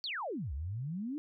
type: exponential two-way sweep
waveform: sine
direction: down then up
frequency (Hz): 4699 to 64.1 to 312.2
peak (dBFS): -35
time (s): 0.04-1.18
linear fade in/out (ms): 0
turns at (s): 0.53
effects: none